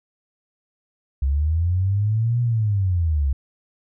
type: linear two-way sweep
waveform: sine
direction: up then down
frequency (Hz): 65.5 to 121.8 to 65.5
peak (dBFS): -17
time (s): 1.22-3.33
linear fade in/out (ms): 5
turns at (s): 2.41
effects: none